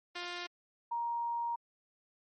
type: tone pair in turn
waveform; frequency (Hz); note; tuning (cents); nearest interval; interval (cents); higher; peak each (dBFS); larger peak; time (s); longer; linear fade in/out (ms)
5% pulse / sine; 351.9 / 939.5; F4 / A#5; +13 / +13; octave + perfect fourth; 1700; second; -27 / -32; first; 0.15-0.47 / 0.91-1.56; second; 10
effects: low-pass 8000 Hz 12 dB/octave + MP3 32 kbps